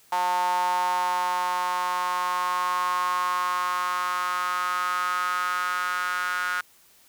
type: tone with high-pass filter sweep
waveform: sawtooth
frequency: 180 Hz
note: F#3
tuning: 47 cents flat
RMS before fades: -26 dBFS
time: 0.12-6.61 s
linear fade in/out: 5 ms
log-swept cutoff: 870 to 1400 Hz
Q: 7.8
effects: white hiss -57 dBFS RMS until 7.08 s